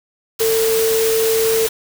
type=tone in noise; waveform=sine; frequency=447.5 Hz; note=A4; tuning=29 cents sharp; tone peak=-14 dBFS; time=0.4-1.67 s; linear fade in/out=10 ms; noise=white; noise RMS=-22 dBFS; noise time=0.39-1.69 s; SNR=+5 dB; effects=none